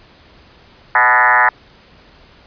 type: tone with frequency modulation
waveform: sine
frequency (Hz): 1357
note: E6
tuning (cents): +50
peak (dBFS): -8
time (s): 0.95-1.49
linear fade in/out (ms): 2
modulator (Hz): 122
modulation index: 4.8
effects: pink hiss -46 dBFS RMS until 2.46 s + resampled to 11025 Hz